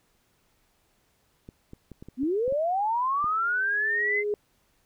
clicks, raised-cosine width 3 ms, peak -29 dBFS, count 9, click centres 1.489 / 1.734 / 1.917 / 2.025 / 2.086 / 2.233 / 2.479 / 2.524 / 3.243 s
sine linear sweep, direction up, 234.8 to 2093 Hz, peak -23 dBFS, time 2.17-4.24 s, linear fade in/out 50 ms
sine tone with exponential growth, 415.3 Hz, G#4, in tune, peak -23 dBFS, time 3.14-4.34 s, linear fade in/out 1 ms, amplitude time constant 260 ms
effects pink hiss -68 dBFS RMS until 4.85 s

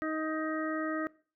harmonic tone, 313.8 Hz, D#4, 15 cents sharp, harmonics 1 / 2 / 4 / 5 / 6, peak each -33 / -38 / -38 / -44 / -41 dBFS, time 0.02-1.07 s, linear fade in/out 0 ms, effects noise-tail reverb RT60 0.4 s tail -21 dB re dry

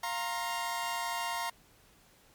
sawtooth chord, F suspended fourth, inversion none, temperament equal with one note detuned, 698.5 / 932.3 / 1065.4 Hz, F5 / Bb5 / C6, 0 / 0 / +31 cents, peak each -35 / -31 / -35 dBFS, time 0.03-1.5 s, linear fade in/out 5 ms, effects pink hiss -62 dBFS RMS until 2.34 s + MP3 96 kbps

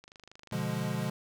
click train, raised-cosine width 0.2 ms, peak -33 dBFS, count 15, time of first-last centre 0.04-0.591 s, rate 25.4 Hz
square chord, B diminished seventh, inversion none, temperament equal, 123.47 / 146.83 / 174.61 / 207.7 Hz, B2 / D3 / F3 / Ab3, 0 / 0 / 0 / 0 cents, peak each -37 dBFS, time 0.52-1.1 s, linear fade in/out 5 ms
effects none

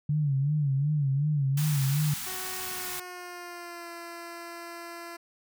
sine tone with vibrato, 143.3 Hz, D3, 42 cents flat, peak -23 dBFS, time 0.09-2.14 s, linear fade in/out 5 ms, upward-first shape sine, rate 2.7 Hz, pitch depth 110 cents each way
white band-stop noise, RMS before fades -36 dBFS, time 1.57-3 s, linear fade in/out 5 ms, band 280 to 740 Hz, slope 96 dB/octave
10% pulse tone with pitch glide, 371.8 to 340.9 Hz, F#4 to F4, +8 to -42 cents, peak -31 dBFS, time 2.26-5.17 s, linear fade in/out 10 ms, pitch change -150 cents, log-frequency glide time 2.61-3.9 s
effects none

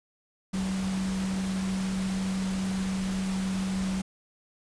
sine tone in noise, 190 Hz, F#3, 46 cents sharp, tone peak -27 dBFS, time 0.53-4.02 s, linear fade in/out 10 ms, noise pink, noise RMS -38 dBFS, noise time 0.53-4.02 s, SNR +8 dB, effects resampled to 22050 Hz

